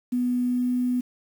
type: tone with pitch glide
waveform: sine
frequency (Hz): 246.9 to 248.3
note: B3 to B3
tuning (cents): 0 to +9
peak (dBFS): -21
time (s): 0.12-1.01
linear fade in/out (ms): 10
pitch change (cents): +9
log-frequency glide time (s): 0.43-0.71
effects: 8-bit